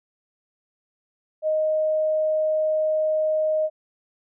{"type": "tone", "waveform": "sine", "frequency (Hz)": 622.3, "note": "D#5", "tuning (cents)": 0, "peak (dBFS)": -19, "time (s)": [1.42, 3.7], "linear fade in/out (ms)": 50, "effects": []}